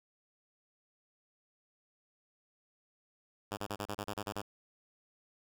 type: tone bursts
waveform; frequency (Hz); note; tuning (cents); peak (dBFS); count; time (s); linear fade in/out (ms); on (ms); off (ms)
5% pulse; 102.9; G#2; -16; -25; 10; 3.51-4.418; 10; 62; 32
effects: none